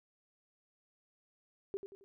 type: tone with echo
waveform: sine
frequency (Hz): 393.3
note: G4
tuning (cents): +6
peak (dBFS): -34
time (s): 1.74-1.77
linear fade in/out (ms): 0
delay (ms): 90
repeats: 3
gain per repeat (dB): -8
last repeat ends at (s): 2.04
effects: none